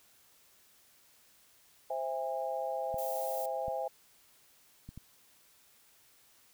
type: chord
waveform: sine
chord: C augmented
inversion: none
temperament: equal with one note detuned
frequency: 523.3 / 659.3 / 813.5 Hz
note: C5 / E5 / G#5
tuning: 0 / 0 / -36 cents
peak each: -37 dBFS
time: 1.9-3.88 s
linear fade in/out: 5 ms
type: clicks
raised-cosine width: 5 ms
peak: -33 dBFS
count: 4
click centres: 2.943 / 3.682 / 4.89 / 4.976 s
type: noise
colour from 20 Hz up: violet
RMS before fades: -43 dBFS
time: 2.98-3.46 s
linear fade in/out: 5 ms
effects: white hiss -64 dBFS RMS until 6.53 s